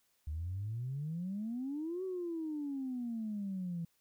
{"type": "exponential two-way sweep", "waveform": "sine", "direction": "up then down", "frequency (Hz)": [73.1, 381.2, 165.1], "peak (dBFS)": -35, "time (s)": [0.27, 3.85], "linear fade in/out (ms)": 5, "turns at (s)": 2.04, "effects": ["tanh soft clip ceiling -31 dBFS", "white hiss -75 dBFS RMS until 4 s"]}